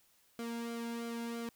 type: tone with flanger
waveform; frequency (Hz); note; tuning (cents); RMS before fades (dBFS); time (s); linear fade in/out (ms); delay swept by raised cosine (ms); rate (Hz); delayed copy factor
sawtooth; 233.1; A#3; 0; -40; 0.39-1.49; 0; 1.1 to 1.66; 3; -0.65
effects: white hiss -69 dBFS RMS until 1.55 s